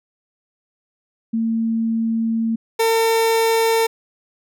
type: tone pair in turn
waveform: sine / 30% pulse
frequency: 226.3 / 452.6 Hz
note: A3 / A4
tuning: +49 / +49 cents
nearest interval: octave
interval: 1200 cents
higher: second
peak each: -17 / -12 dBFS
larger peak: second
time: 1.33-2.56 / 2.79-3.87 s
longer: first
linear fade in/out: 10 ms
effects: none